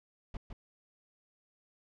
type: noise with echo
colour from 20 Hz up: brown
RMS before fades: -39 dBFS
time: 0.34-0.37 s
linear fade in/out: 2 ms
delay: 160 ms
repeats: 1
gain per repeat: -5 dB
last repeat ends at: 0.53 s
effects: low-pass 4000 Hz 12 dB/octave